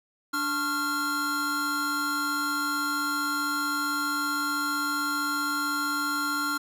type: tone cluster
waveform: square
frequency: 292.3 / 1086 / 1386 Hz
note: D4 / C#6 / F6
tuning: -8 / -36 / -14 cents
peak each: -34 / -36 / -28 dBFS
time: 0.33-6.58 s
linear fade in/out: 10 ms
effects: none

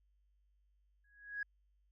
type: tone with exponential growth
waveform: sine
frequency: 1661.2 Hz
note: G#6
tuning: in tune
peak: -34 dBFS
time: 1.04-1.43 s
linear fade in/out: 5 ms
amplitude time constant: 83 ms
effects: tanh soft clip ceiling -30 dBFS + added 50 Hz sine -70 dBFS peak until 1.91 s

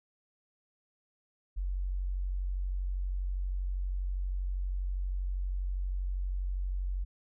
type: tone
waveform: sine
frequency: 46.25 Hz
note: F#1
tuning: in tune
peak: -30 dBFS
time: 1.56-7.05 s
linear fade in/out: 20 ms
effects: none

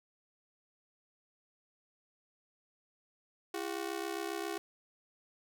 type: ring-modulated tone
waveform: sawtooth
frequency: 370 Hz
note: F#4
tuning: in tune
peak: -29 dBFS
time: 3.54-4.58 s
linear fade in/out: 0 ms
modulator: 33.7 Hz
effects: none

